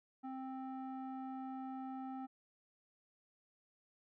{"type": "tone with low-pass filter", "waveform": "square", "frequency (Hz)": 262.7, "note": "C4", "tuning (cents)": 7, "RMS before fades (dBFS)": -45, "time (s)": [0.23, 2.27], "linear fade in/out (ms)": 20, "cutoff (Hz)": 1000, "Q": 3.1, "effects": []}